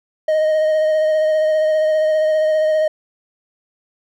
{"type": "tone with vibrato", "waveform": "triangle", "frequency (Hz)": 622.3, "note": "D#5", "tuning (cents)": 0, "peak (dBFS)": -11, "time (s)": [0.28, 2.88], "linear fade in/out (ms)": 5, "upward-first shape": "sine", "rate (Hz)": 15, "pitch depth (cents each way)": 18, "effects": []}